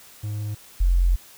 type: tone pair in turn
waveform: triangle / sine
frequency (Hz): 105.2 / 44.23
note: G#2 / F1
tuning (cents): +23 / +23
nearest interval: octave + minor third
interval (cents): 1500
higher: first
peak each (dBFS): -24 / -15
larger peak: second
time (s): 0.23-0.55 / 0.8-1.16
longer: second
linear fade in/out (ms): 10
effects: white hiss -48 dBFS RMS until 1.37 s